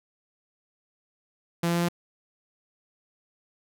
sawtooth tone with pitch steps, 170 / 170.98 / 171.98 / 172.97 Hz, F3 / F3 / F3 / F3, -46 / -36 / -26 / -16 cents, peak -19 dBFS, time 1.63-1.886 s, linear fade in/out 5 ms, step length 64 ms, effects none

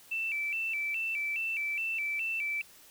sine tone with vibrato, 2489 Hz, D#7, in tune, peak -30 dBFS, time 0.11-2.62 s, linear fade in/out 10 ms, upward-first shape square, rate 2.4 Hz, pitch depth 120 cents each way, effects white hiss -56 dBFS RMS until 2.9 s

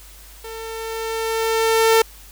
sawtooth tone with level ramp, 449 Hz, A4, 35 cents sharp, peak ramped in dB -28 to -7 dBFS, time 0.44-2.02 s, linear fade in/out 5 ms, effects added 50 Hz sine -43 dBFS peak until 2.31 s + white hiss -45 dBFS RMS until 2.31 s

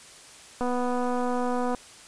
click train, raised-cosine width 1 ms, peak -16 dBFS, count 282, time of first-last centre 0.61-1.748 s, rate 247 Hz, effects white hiss -48 dBFS RMS until 2.07 s + resampled to 22050 Hz

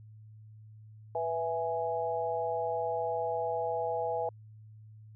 sine chord, E major, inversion second, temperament equal, 493.9 / 659.3 / 830.6 Hz, B4 / E5 / G#5, 0 / 0 / 0 cents, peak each -34 dBFS, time 1.15-4.29 s, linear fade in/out 2 ms, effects added 108 Hz sine -49 dBFS peak until 5.15 s

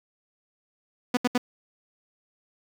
sawtooth tone bursts, 246.9 Hz, B3, in tune, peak -16 dBFS, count 3, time 1.14-1.379 s, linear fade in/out 5 ms, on 31 ms, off 73 ms, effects low-pass 7000 Hz 12 dB/octave + 7-bit

